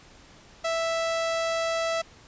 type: tone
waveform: sawtooth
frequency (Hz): 659.3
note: E5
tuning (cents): 0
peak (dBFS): -21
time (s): 0.64-2.02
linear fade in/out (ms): 10
effects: pink hiss -52 dBFS RMS until 2.27 s + resampled to 16000 Hz